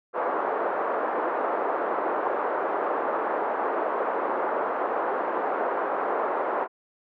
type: band-pass noise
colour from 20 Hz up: pink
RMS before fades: -27 dBFS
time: 0.13-6.68 s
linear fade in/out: 50 ms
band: 400 to 1300 Hz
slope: 24 dB/octave
effects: none